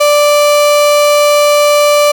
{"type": "tone", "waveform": "35% pulse", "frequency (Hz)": 587.3, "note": "D5", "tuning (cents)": 0, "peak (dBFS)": -4, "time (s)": [0, 2.12], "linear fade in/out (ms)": 10, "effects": []}